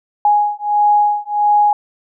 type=beating tone pair; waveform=sine; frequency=830 / 831.5 Hz; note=G#5 / G#5; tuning=-1 / +2 cents; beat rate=1.5 Hz; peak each=-14 dBFS; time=0.25-1.73 s; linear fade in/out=2 ms; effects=none